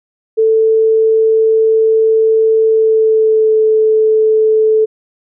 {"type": "tone with pitch glide", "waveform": "sine", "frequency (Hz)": [442.8, 436.5], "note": ["A4", "A4"], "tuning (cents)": [11, -14], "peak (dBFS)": -7, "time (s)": [0.37, 4.86], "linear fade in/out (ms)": 20, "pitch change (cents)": -25, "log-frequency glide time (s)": [2.66, 3.56], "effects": []}